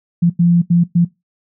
sine tone bursts at uneven times, 172.4 Hz, F3, 22 cents flat, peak -8 dBFS, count 4, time 0.22-0.3 / 0.39-0.62 / 0.7-0.84 / 0.95-1.05 s, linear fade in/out 10 ms, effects noise-tail reverb RT60 0.2 s tail -20 dB re dry

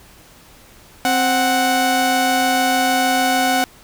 sawtooth tone pair together, 262.2 / 740 Hz, C4 / F#5, +4 / 0 cents, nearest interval octave + tritone, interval 1796 cents, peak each -16 / -12 dBFS, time 1.05-3.64 s, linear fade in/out 0 ms, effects pink hiss -46 dBFS RMS until 3.83 s

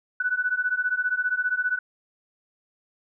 sine beating tone pair, 1480 / 1495 Hz, F#6 / F#6, 0 / +17 cents, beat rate 15 Hz, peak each -26 / -25 dBFS, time 0.2-1.79 s, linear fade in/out 5 ms, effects none

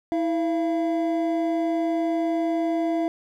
triangle tone pair together, 325.8 / 680 Hz, E4 / F5, -20 / -46 cents, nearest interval octave + minor second, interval 1274 cents, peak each -21 / -24 dBFS, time 0.12-3.08 s, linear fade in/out 0 ms, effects none

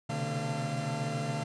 40% pulse tone cluster, 126.9 / 134.3 / 148.4 / 223.2 / 687 Hz, B2 / C3 / D3 / A3 / F5, +47 / +46 / +18 / +25 / -29 cents, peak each -37 / -40 / -34 / -39 / -37 dBFS, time 0.09-1.44 s, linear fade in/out 10 ms, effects resampled to 22050 Hz

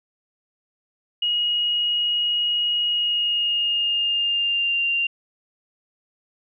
sine tone with pitch glide, 2888 to 2780 Hz, F#7 to F7, -43 to -9 cents, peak -19 dBFS, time 1.22-5.07 s, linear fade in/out 5 ms, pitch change -66 cents, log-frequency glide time 2.87-4.84 s, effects none

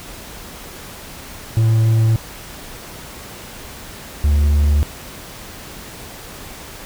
triangle tone pair in turn, 112 / 73.19 Hz, A2 / D2, +31 / -5 cents, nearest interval perfect fifth, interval 736 cents, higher first, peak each -9 dBFS, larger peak neither, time 1.57-2.16 / 4.24-4.83 s, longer neither, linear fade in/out 0 ms, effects pink hiss -35 dBFS RMS until 6.85 s

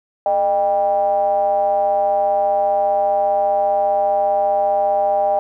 triangle ring-modulated tone, 92.5 Hz, F#2, in tune, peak -9 dBFS, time 0.26-5.39 s, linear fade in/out 0 ms, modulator 701 Hz, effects none

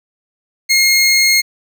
20% pulse tone, 2146 Hz, C7, 43 cents sharp, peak -4 dBFS, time 0.69-1.42 s, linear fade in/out 20 ms, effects none

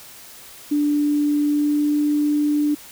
sine tone with pitch glide, 293.7 to 295.6 Hz, D4 to D4, 0 to +11 cents, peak -16 dBFS, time 0.71-2.75 s, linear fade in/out 10 ms, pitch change +11 cents, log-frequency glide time 1.45-1.94 s, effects white hiss -42 dBFS RMS until 2.91 s

